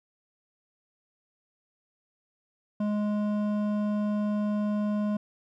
sine tone with hard clipping, 208.7 Hz, G#3, 9 cents sharp, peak -27 dBFS, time 2.8-5.17 s, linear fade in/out 5 ms, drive 10 dB, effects none

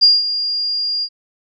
sine tone with ADSR envelope, 4817 Hz, D8, 43 cents sharp, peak -5 dBFS, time 0.01-1.09 s, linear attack 23 ms, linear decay 190 ms, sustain -12 dB, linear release 62 ms, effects none

